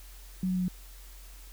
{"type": "tone with pitch steps", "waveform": "sine", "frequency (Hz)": [185.7, 184.31, 182.93, 181.56], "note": ["F#3", "F#3", "F#3", "F#3"], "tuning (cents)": [7, -6, -19, -32], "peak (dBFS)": -26, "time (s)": [0.43, 0.682], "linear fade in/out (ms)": 2, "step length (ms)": 63, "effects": ["added 44 Hz sine -46 dBFS peak until 1.52 s", "white hiss -54 dBFS RMS until 1.52 s"]}